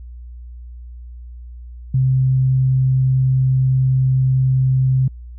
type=tone; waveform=sine; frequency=130.81 Hz; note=C3; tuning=in tune; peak=-12 dBFS; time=1.94-5.08 s; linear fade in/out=5 ms; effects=added 60 Hz sine -32 dBFS peak until 5.38 s